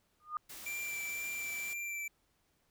sine tone with exponential growth, 1221 Hz, D#6, 33 cents flat, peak -30 dBFS, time 0.2-0.37 s, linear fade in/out 1 ms, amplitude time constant 36 ms
white noise, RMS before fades -48 dBFS, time 0.49-1.74 s, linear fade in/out 10 ms
square tone with vibrato, 2349 Hz, D7, in tune, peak -38 dBFS, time 0.66-2.08 s, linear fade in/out 5 ms, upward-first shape triangle, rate 2 Hz, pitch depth 17 cents each way
effects pink hiss -75 dBFS RMS until 2.7 s

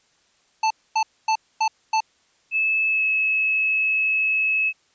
square tone bursts, 880 Hz, A5, in tune, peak -18 dBFS, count 5, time 0.63-2.005 s, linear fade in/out 5 ms, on 75 ms, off 250 ms
sine tone with pitch glide, 2609 to 2586 Hz, E7 to E7, -18 to -34 cents, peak -18 dBFS, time 2.51-4.73 s, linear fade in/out 50 ms, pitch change -16 cents, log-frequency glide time 2.88-3.04 s
effects white hiss -62 dBFS RMS until 4.94 s + resampled to 16000 Hz

